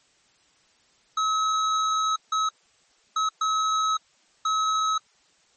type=tone bursts at uneven times; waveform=square; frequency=1285 Hz; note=E6; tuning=45 cents flat; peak=-22 dBFS; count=5; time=1.17-2.16 / 2.32-2.49 / 3.16-3.29 / 3.41-3.97 / 4.45-4.98 s; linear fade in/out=5 ms; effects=white hiss -62 dBFS RMS until 5.56 s + MP3 32 kbps